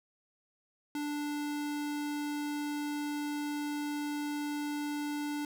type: tone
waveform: square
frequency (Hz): 293.7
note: D4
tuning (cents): 0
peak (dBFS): -34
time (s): 0.95-5.45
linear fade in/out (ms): 2
effects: none